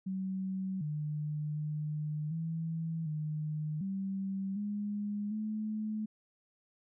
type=tone with pitch steps; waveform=sine; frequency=189.6 / 150.5 / 151.4 / 163.1 / 152.9 / 193.6 / 206 / 215.1 Hz; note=F#3 / D3 / D#3 / E3 / D#3 / G3 / G#3 / A3; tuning=+43 / +43 / -47 / -18 / -30 / -21 / -14 / -39 cents; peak=-33 dBFS; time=0.06-6.06 s; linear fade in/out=10 ms; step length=750 ms; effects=none